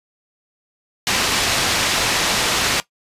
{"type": "low-pass noise", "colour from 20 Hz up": "white", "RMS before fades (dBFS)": -19, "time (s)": [1.07, 2.8], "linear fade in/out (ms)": 0, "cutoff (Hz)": 5100, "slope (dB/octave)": 12, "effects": ["noise-tail reverb RT60 0.1 s tail -17 dB re dry", "resampled to 32000 Hz"]}